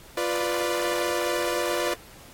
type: chord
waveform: sawtooth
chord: B diminished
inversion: second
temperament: equal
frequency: 349.2 / 493.9 / 587.3 Hz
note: F4 / B4 / D5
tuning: 0 / 0 / 0 cents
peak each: -25 dBFS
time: 0.17-1.94 s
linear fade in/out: 5 ms
effects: pink hiss -49 dBFS RMS until 2.33 s + AAC 48 kbps